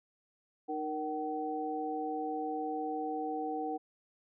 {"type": "tone cluster", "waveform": "sine", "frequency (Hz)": [307.1, 468, 761], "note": ["D#4", "A#4", "F#5"], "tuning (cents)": [-23, 7, 48], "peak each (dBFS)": [-38, -39, -36], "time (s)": [0.68, 3.78], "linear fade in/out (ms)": 20, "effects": []}